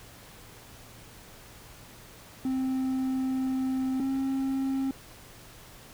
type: tone pair in turn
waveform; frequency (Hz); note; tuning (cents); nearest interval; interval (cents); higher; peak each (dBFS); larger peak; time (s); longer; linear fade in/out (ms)
triangle; 261.6 / 267.9; C4 / C4; 0 / +41; unison; 41; second; -24; neither; 2.45-4 / 4-4.91; first; 2
effects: added 116 Hz sine -57 dBFS peak until 5.93 s + pink hiss -50 dBFS RMS until 5.93 s